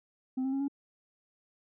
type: tone with pitch steps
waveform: sine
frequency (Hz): 259.1 / 265.8 / 272.6 / 279.6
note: C4 / C4 / C#4 / C#4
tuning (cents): -17 / +27 / -29 / +15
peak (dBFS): -26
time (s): 0.37-0.682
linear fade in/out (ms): 10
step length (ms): 78
effects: tanh soft clip ceiling -28 dBFS